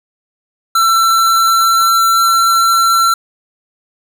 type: tone with pitch glide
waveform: square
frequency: 1343 to 1352.3 Hz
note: E6 to E6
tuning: +32 to +44 cents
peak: -9 dBFS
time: 0.75-3.14 s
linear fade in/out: 5 ms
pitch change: +12 cents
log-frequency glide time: 1.06-2.4 s
effects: none